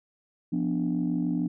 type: chord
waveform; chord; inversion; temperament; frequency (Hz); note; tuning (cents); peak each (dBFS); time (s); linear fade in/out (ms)
sine; B diminished; second; equal; 174.61 / 246.9 / 293.7; F3 / B3 / D4; 0 / 0 / 0; -28 / -28 / -28; 0.52-1.48; 10
effects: tanh soft clip ceiling -18 dBFS